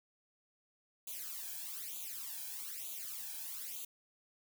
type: noise with flanger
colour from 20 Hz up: blue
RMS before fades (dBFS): -44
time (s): 1.07-3.85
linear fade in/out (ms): 5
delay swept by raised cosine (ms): 0.28 to 1.26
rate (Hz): 1.1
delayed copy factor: +0.9
effects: none